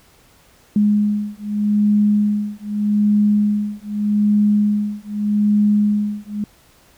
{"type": "beating tone pair", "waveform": "sine", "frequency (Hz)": [207.7, 208.52], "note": ["G#3", "G#3"], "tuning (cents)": [0, 7], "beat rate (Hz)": 0.82, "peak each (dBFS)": -17, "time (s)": [0.76, 6.44], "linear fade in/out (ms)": 2, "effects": ["pink hiss -52 dBFS RMS until 6.97 s"]}